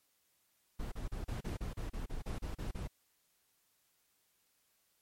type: noise bursts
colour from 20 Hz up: brown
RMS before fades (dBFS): -39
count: 13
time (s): 0.79-2.876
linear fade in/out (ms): 10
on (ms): 130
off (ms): 33
effects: white hiss -75 dBFS RMS until 5.01 s + MP3 64 kbps